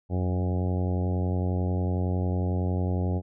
harmonic tone with a mistuned harmonic, 91 Hz, F#2, 28 cents flat, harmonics 1 / 2 / 3 / 4 / 5 / 6 / 7 / 8 / 9, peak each -25 / -31 / -35 / -37 / -39 / -41 / -42 / -43 / -44 dBFS, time 0.09-3.22 s, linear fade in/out 50 ms, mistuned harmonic 1, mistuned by -28 cents, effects none

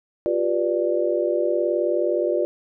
sine chord, G dominant seventh, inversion third, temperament just, 352.8 / 392 / 490 / 588 Hz, F4 / G4 / B4 / D5, +18 / 0 / -14 / +2 cents, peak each -23 / -28 / -26 / -23 dBFS, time 0.26-2.45 s, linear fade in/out 0 ms, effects none

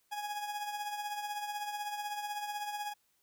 40% pulse tone with tremolo, 830.6 Hz, G#5, in tune, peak -33 dBFS, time 0.11-2.94 s, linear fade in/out 20 ms, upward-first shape triangle, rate 16 Hz, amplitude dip 60%, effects white hiss -74 dBFS RMS until 3.22 s

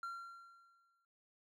triangle tone with exponential decay, 1374 Hz, F6, 29 cents flat, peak -38 dBFS, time 0.03-1.05 s, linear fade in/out 2 ms, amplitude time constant 220 ms, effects none

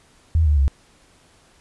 sine tone with pitch steps, 80.6 / 74.34 / 68.56 Hz, E2 / D2 / C#2, -38 / +22 / -18 cents, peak -13 dBFS, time 0.35-0.68 s, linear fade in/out 0 ms, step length 110 ms, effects pink hiss -55 dBFS RMS until 1.6 s + resampled to 24000 Hz

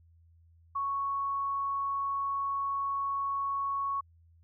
sine tone, 1108.7 Hz, C#6, in tune, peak -29 dBFS, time 0.75-4.01 s, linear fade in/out 10 ms, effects added 83 Hz sine -58 dBFS peak until 4.43 s

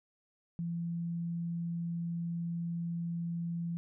sine tone, 169.6 Hz, E3, 50 cents sharp, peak -33 dBFS, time 0.59-3.77 s, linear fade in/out 0 ms, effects none

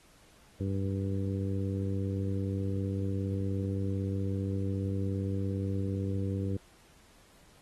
harmonic tone, 97.4 Hz, G2, 11 cents flat, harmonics 1 / 2 / 3 / 4 / 5, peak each -31 / -36 / -38 / -42 / -42 dBFS, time 0.6-6.57 s, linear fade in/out 5 ms, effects pink hiss -61 dBFS RMS until 7.61 s + AAC 32 kbps

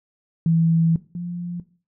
sine tone pair in turn, 164.6 / 174.68 Hz, E3 / F3, -2 / +1 cents, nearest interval minor second, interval 103 cents, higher second, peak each -15 / -26 dBFS, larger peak first, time 0.46-0.96 / 1.15-1.6 s, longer first, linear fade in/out 2 ms, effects noise-tail reverb RT60 0.4 s tail -17 dB re dry

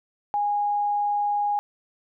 sine tone, 823 Hz, G#5, 16 cents flat, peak -21 dBFS, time 0.34-1.59 s, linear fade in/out 0 ms, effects none

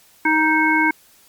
harmonic tone, 312.8 Hz, D#4, 9 cents sharp, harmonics 1 / 3 / 5 / 7, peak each -19 / -19 / -19 / -19 dBFS, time 0.25-0.91 s, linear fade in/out 5 ms, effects white hiss -52 dBFS RMS until 1.28 s + MP3 96 kbps

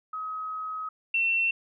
sine tone pair in turn, 1270 / 2703 Hz, D#6 / E7, +35 / +43 cents, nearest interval octave + minor second, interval 1308 cents, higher second, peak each -31 / -22 dBFS, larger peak second, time 0.13-0.89 / 1.14-1.51 s, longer first, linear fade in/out 5 ms, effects none

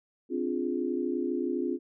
sine chord, D half-diminished seventh, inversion third, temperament equal, 261.6 / 293.7 / 349.2 / 415.3 Hz, C4 / D4 / F4 / Ab4, 0 / 0 / 0 / 0 cents, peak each -32 / -35 / -31 / -36 dBFS, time 0.29-1.79 s, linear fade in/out 50 ms, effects none

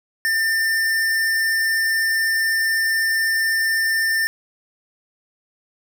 square tone, 1796 Hz, A6, 35 cents sharp, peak -18 dBFS, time 0.25-4.27 s, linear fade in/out 0 ms, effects none

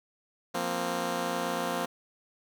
10% pulse chord, F suspended fourth, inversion none, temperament just, 174.61 / 232.8 / 261.9 Hz, F3 / Bb3 / C4, 0 / -2 / +2 cents, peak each -27 / -26 / -27 dBFS, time 0.54-1.86 s, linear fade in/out 10 ms, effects none

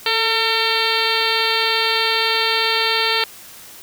harmonic tone with a mistuned harmonic, 452.2 Hz, A4, 47 cents sharp, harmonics 1 / 2 / 3 / 4 / 5 / 6 / 7 / 8 / 9 / 10, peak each -25 / -25 / -25 / -25 / -25 / -25 / -25 / -25 / -25 / -25 dBFS, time 0.06-3.24 s, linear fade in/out 2 ms, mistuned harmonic 1, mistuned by -31 cents, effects white hiss -40 dBFS RMS until 3.82 s

